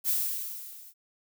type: noise with level ramp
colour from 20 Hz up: violet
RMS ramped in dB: -24 to -51 dBFS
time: 0.04-0.94 s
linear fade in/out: 50 ms
effects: none